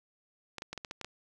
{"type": "clicks", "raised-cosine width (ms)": 0.2, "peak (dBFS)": -22, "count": 8, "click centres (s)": [0.583, 0.621, 0.73, 0.777, 0.848, 0.911, 1.013, 1.046], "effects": []}